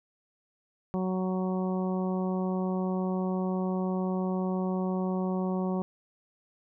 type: harmonic tone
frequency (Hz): 185.8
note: F#3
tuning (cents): +7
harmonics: 1 / 2 / 3 / 4 / 5 / 6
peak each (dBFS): -28 / -34 / -38 / -40 / -42 / -44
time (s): 0.94-5.82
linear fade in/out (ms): 0
effects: none